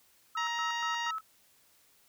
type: tone with tremolo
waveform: sine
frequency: 1300 Hz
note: E6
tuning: 24 cents flat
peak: -33 dBFS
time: 0.35-1.21 s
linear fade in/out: 5 ms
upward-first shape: square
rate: 4.2 Hz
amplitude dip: 80%
type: harmonic tone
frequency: 940 Hz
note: A#5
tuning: 14 cents sharp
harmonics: 1 / 2 / 3 / 4 / 5 / 6 / 7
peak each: -35 / -36 / -40 / -43 / -50 / -48 / -49 dBFS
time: 0.37-1.11 s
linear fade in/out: 5 ms
effects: white hiss -65 dBFS RMS until 2.08 s